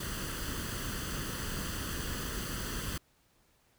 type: noise with comb filter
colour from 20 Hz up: pink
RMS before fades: -37 dBFS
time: 0-2.98 s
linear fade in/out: 5 ms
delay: 0.65 ms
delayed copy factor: +0.65
effects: pink hiss -69 dBFS RMS until 3.78 s